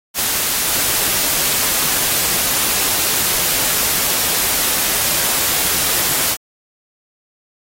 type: noise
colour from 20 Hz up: white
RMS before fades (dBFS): -17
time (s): 0.14-6.37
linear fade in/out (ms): 50
effects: AAC 48 kbps